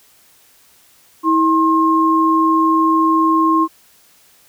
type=tone pair together; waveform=sine; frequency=322.6 / 1068 Hz; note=E4 / C6; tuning=-37 / +35 cents; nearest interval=octave + major sixth; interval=2072 cents; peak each=-14 / -13 dBFS; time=1.23-3.68 s; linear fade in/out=50 ms; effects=white hiss -51 dBFS RMS until 4.48 s